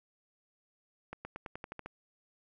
accelerating click train, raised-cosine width 0.5 ms, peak -26 dBFS, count 9, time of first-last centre 1.13-1.86 s, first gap 120 ms, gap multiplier 0.92, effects none

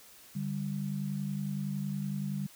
sine tone pair together, 146.83 / 197.59 Hz, D3 / G3, 0 / +14 cents, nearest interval perfect fourth, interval 514 cents, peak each -35 / -34 dBFS, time 0.35-2.47 s, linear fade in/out 10 ms, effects white hiss -55 dBFS RMS until 2.55 s

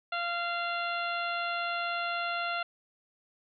harmonic tone, 691 Hz, F5, 19 cents flat, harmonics 1 / 2 / 3 / 4 / 5 / 6, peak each -35 / -33 / -41 / -38 / -43 / -45 dBFS, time 0.12-2.63 s, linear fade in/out 5 ms, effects none

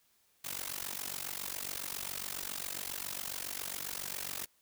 white noise with amplitude modulation, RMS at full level -36 dBFS, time 0.44-4.46 s, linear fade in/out 10 ms, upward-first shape sine, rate 47.3 Hz, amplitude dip 95%, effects white hiss -71 dBFS RMS until 4.61 s

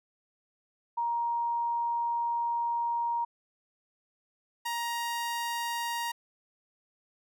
sine / sawtooth tone pair in turn, 940 / 940 Hz, A#5 / A#5, +14 / +14 cents, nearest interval unison, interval 0 cents, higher neither, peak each -27 dBFS, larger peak neither, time 0.97-3.25 / 4.65-6.12 s, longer first, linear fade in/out 10 ms, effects none

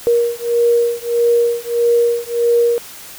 sine beating tone pair, 471.6 / 473.2 Hz, A#4 / A#4, +20 / +26 cents, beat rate 1.6 Hz, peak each -15 dBFS, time 0.07-2.78 s, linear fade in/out 0 ms, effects white hiss -35 dBFS RMS until 3.18 s

